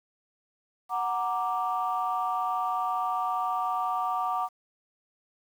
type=chord; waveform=sine; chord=Gb augmented; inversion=none; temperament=equal; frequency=740 / 932.3 / 1174.7 Hz; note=Gb5 / Bb5 / D6; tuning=0 / 0 / 0 cents; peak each=-29 / -32 / -29 dBFS; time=0.89-4.49 s; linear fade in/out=50 ms; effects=tanh soft clip ceiling -18 dBFS + 9-bit